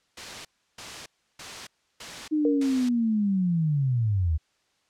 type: noise bursts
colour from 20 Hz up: white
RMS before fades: -37 dBFS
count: 5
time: 0.17-2.89 s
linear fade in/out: 5 ms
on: 280 ms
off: 330 ms
type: linear sweep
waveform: sine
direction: down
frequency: 311.1 to 73.42 Hz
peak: -21 dBFS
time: 2.31-4.38 s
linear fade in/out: 20 ms
type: tone with exponential decay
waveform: sine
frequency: 466.2 Hz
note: A#4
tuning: in tune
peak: -20 dBFS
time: 2.45-2.91 s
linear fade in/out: 2 ms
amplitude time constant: 98 ms
effects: white hiss -69 dBFS RMS until 4.89 s + low-pass 6000 Hz 12 dB/octave